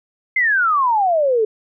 sine exponential sweep, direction down, 2117 to 420 Hz, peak -13 dBFS, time 0.36-1.45 s, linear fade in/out 5 ms, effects none

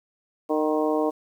harmonic tone with a mistuned harmonic, 153.7 Hz, D#3, 21 cents flat, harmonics 2 / 3 / 4 / 5 / 6 / 7, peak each -25 / -25 / -27 / -31 / -33 / -34 dBFS, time 0.49-1.11 s, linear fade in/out 20 ms, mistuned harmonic 6, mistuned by +45 cents, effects 9-bit

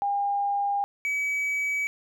sine / triangle tone pair in turn, 806 / 2280 Hz, G5 / C#7, +48 / +48 cents, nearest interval octave + tritone, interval 1800 cents, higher second, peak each -23 / -23 dBFS, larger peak neither, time 0.02-0.84 / 1.05-1.87 s, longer neither, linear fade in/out 0 ms, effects none

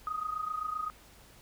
sine tone with amplitude modulation, 1250 Hz, D#6, 8 cents sharp, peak -29 dBFS, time 0.07-0.9 s, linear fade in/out 0 ms, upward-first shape sine, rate 27.7 Hz, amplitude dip 75%, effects added 50 Hz sine -61 dBFS peak until 1.41 s + pink hiss -57 dBFS RMS until 1.41 s

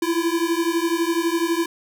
square beating tone pair, 330 / 342 Hz, E4 / F4, +2 / -36 cents, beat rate 12 Hz, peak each -23 dBFS, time 0.02-1.66 s, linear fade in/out 5 ms, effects none

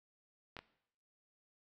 clicks, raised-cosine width 0.3 ms, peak -29 dBFS, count 2, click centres 0.567 / 0.59 s, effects noise-tail reverb RT60 0.7 s tail -17 dB re dry

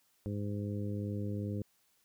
harmonic tone, 102.5 Hz, G#2, 22 cents flat, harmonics 1 / 2 / 3 / 4 / 5, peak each -36 / -39 / -43 / -46 / -47 dBFS, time 0.26-1.62 s, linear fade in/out 0 ms, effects white hiss -72 dBFS RMS until 2.04 s

